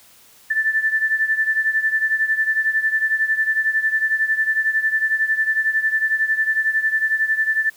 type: beating tone pair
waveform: sine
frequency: 1760 / 1771 Hz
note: A6 / A6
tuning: 0 / +11 cents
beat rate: 11 Hz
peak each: -18 / -22 dBFS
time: 0.5-7.7 s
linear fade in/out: 10 ms
effects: white hiss -50 dBFS RMS until 7.76 s